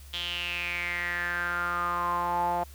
sawtooth tone with band-pass filter sweep, 174.61 Hz, F3, in tune, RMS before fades -30 dBFS, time 0.13-2.64 s, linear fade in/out 10 ms, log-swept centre 3300 to 770 Hz, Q 7.4, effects added 70 Hz sine -45 dBFS peak until 2.74 s + white hiss -54 dBFS RMS until 2.74 s

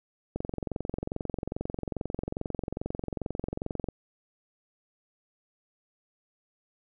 click train, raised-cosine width 2 ms, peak -18 dBFS, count 80, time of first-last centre 0.36-3.887 s, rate 22.4 Hz, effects none

